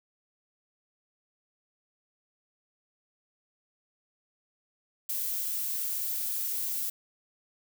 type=noise; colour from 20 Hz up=violet; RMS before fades=-32 dBFS; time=5.09-6.9 s; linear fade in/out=5 ms; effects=none